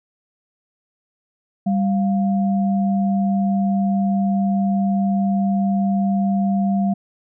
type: tone pair together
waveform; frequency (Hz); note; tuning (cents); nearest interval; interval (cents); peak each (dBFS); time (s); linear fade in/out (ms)
sine; 196.75 / 698.5; G3 / F5; +7 / 0; octave + minor seventh; 2193; -16 / -26; 1.66-6.94; 10
effects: none